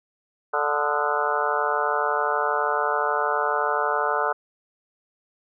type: harmonic tone with a mistuned harmonic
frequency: 146.83 Hz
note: D3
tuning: in tune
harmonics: 3 / 4 / 5 / 6 / 7 / 8 / 9 / 10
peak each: -29 / -29 / -29 / -29 / -29 / -29 / -29 / -29 dBFS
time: 0.53-4.33 s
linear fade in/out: 10 ms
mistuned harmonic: 8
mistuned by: +79 cents
effects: none